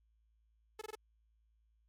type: tone bursts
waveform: sawtooth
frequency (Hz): 432.4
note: A4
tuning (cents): -30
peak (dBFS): -38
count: 4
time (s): 0.79-0.953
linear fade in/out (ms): 5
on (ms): 25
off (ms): 21
effects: added 55 Hz sine -70 dBFS peak until 1.88 s + MP3 64 kbps